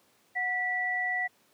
sine tone pair together, 733.4 / 1958 Hz, F#5 / B6, -15 / -15 cents, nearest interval octave + perfect fourth, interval 1700 cents, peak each -34 / -28 dBFS, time 0.35-1.28 s, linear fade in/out 20 ms, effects pink hiss -65 dBFS RMS until 1.53 s + high-pass 200 Hz 12 dB/octave

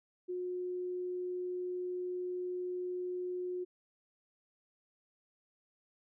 sine tone, 361.3 Hz, F#4, 41 cents flat, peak -35 dBFS, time 0.28-3.65 s, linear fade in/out 20 ms, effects none

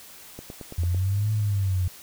click train, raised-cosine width 2 ms, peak -24 dBFS, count 6, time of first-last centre 0.39-0.946 s, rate 8.99 Hz
sine exponential two-way sweep, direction up then down, 83.5 to 108.7 to 89.1 Hz, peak -21 dBFS, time 0.78-1.88 s, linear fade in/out 5 ms, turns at 1.32 s
effects white hiss -46 dBFS RMS until 2.02 s

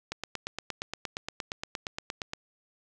click train, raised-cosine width 0.2 ms, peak -16 dBFS, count 20, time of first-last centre 0.12-2.334 s, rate 8.58 Hz, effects none

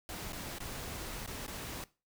pink noise with dropouts, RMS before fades -42 dBFS, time 0.09-1.84 s, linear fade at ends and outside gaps 1 ms, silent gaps 0.323-0.33 / 0.585-0.603 / 1.262-1.275 / 1.465-1.479 s, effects noise-tail reverb RT60 0.3 s tail -19 dB re dry

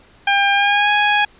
15% pulse tone with pitch glide, 800 to 829.6 Hz, G5 to G#5, +35 to -2 cents, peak -6 dBFS, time 0.27-1.25 s, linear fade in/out 5 ms, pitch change +63 cents, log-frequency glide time 0.53-0.9 s, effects pink hiss -49 dBFS RMS until 1.39 s + resampled to 8000 Hz

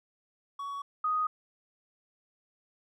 triangle / sine tone pair in turn, 1123 / 1246 Hz, C#6 / D#6, +22 / +2 cents, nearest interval major second, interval 180 cents, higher second, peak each -33 / -26 dBFS, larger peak second, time 0.59-0.82 / 1.04-1.27 s, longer neither, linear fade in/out 5 ms, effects none

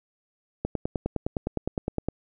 click train, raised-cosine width 2 ms, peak -13 dBFS, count 15, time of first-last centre 0.65-2.086 s, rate 9.75 Hz, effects none

